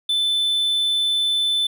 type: tone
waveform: triangle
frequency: 3520 Hz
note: A7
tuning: in tune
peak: -16 dBFS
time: 0.09-1.67 s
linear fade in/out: 5 ms
effects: none